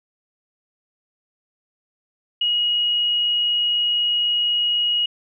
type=tone; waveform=sine; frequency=2894 Hz; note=F#7; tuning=39 cents flat; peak=-17 dBFS; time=2.41-5.06 s; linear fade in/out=5 ms; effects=none